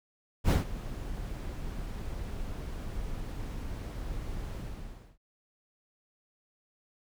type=noise with ADSR envelope; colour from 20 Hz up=brown; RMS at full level=-19 dBFS; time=0.44-5.18 s; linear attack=61 ms; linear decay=140 ms; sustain=-18 dB; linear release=610 ms; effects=none